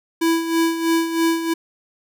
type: tone with tremolo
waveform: square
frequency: 330 Hz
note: E4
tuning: 2 cents sharp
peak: -15 dBFS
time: 0.21-1.54 s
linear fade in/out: 10 ms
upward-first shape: sine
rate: 3.1 Hz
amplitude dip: 65%
effects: none